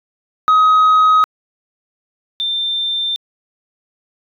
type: tone pair in turn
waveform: sine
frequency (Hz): 1263 / 3580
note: D#6 / A7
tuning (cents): +26 / +29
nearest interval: octave + tritone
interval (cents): 1803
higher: second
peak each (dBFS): -5 / -16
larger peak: first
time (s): 0.48-1.24 / 2.4-3.16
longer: neither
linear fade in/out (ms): 0
effects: tanh soft clip ceiling -7 dBFS